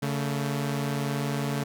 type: tone pair together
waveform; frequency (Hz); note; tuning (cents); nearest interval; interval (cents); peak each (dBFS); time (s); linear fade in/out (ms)
sawtooth; 141.5 / 223; C#3 / A3; +36 / +23; minor sixth; 787; -24 / -28; 0.02-1.64; 10
effects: none